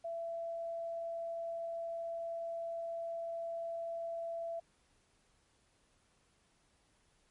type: tone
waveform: sine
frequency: 670 Hz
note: E5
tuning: 28 cents sharp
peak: -37 dBFS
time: 0.04-4.6 s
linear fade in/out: 10 ms
effects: pink hiss -72 dBFS RMS until 7.3 s + MP3 48 kbps